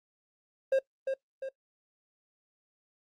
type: tone with echo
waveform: triangle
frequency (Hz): 535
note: C5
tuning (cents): +38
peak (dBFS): -20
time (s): 0.72-0.79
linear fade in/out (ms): 5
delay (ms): 350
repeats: 2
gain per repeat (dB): -6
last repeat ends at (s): 1.49
effects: noise-tail reverb RT60 0.1 s tail -21 dB re dry + Opus 32 kbps